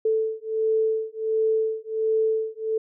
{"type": "beating tone pair", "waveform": "sine", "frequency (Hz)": [440, 441.4], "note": ["A4", "A4"], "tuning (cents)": [0, 5], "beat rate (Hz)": 1.4, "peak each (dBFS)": -24, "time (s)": [0.05, 2.78], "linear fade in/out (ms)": 5, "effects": []}